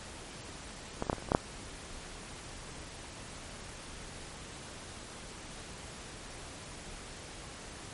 clicks, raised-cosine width 1 ms, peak -17 / -27 / -13 / -16 / -29 / -30 / -27 / -12 / -8 dBFS, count 9, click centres 1.024 / 1.068 / 1.098 / 1.13 / 1.183 / 1.224 / 1.288 / 1.319 / 1.349 s, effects pink hiss -46 dBFS RMS until 7.93 s + MP3 48 kbps

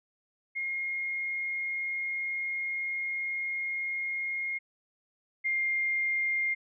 sine tone pair in turn, 2141 / 2115 Hz, C7 / C7, +39 / +18 cents, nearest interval unison, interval 21 cents, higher first, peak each -30 / -26 dBFS, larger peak second, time 0.55-4.59 / 5.44-6.55 s, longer first, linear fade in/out 20 ms, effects none

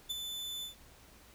40% pulse tone with ADSR envelope, 3510 Hz, A7, 5 cents flat, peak -31 dBFS, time 0.09-0.75 s, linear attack 18 ms, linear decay 20 ms, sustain -6 dB, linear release 120 ms, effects added 60 Hz sine -64 dBFS peak until 1.34 s + pink hiss -59 dBFS RMS until 1.34 s

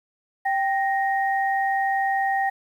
sine tone pair together, 781.9 / 1864.7 Hz, G5 / A#6, -5 / 0 cents, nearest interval octave + minor third, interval 1505 cents, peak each -21 / -26 dBFS, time 0.45-2.5 s, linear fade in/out 10 ms, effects 9-bit

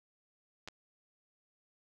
clicks, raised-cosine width 0.2 ms, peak -27 dBFS, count 2, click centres 0.676 / 0.685 s, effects none

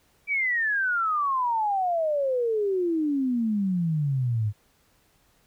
sine exponential sweep, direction down, 2339 to 101.6 Hz, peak -22 dBFS, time 0.27-4.53 s, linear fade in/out 50 ms, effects pink hiss -64 dBFS RMS until 5.46 s

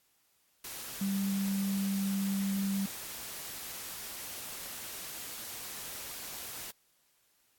sine tone in noise, 196 Hz, G3, in tune, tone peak -29 dBFS, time 1.01-2.86 s, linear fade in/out 5 ms, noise white, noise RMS -42 dBFS, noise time 0.64-6.71 s, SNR +10 dB, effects white hiss -71 dBFS RMS until 7.58 s + AAC 64 kbps

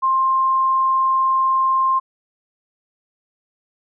sine tone, 1056 Hz, C6, 16 cents sharp, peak -14 dBFS, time 0.02-2 s, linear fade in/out 20 ms, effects none

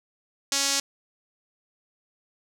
sawtooth tone with band-pass filter, 277.2 Hz, C#4, in tune, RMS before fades -25 dBFS, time 0.52-0.8 s, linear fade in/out 2 ms, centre 6000 Hz, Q 1.8, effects none

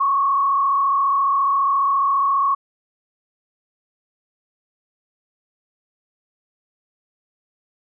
sine tone with frequency modulation, 1107 Hz, C#6, 3 cents flat, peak -15 dBFS, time 0-2.55 s, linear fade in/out 10 ms, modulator 34.6 Hz, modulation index 0.94, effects none

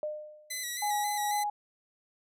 sine tone with exponential decay, 606 Hz, D#5, 46 cents flat, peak -29 dBFS, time 0.03-0.68 s, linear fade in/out 1 ms, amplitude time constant 140 ms
10% pulse tone with vibrato, 1975.5 Hz, B6, in tune, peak -25 dBFS, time 0.5-1.44 s, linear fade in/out 10 ms, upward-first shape square, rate 3.7 Hz, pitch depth 39 cents each way
sine tone with tremolo, 830.6 Hz, G#5, in tune, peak -27 dBFS, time 0.82-1.5 s, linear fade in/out 5 ms, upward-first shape triangle, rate 2.3 Hz, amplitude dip 35%
effects none

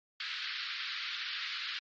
white band-pass noise, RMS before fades -39 dBFS, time 0.2-1.79 s, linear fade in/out 2 ms, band 1300 to 4500 Hz, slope 48 dB/octave, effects MP3 32 kbps

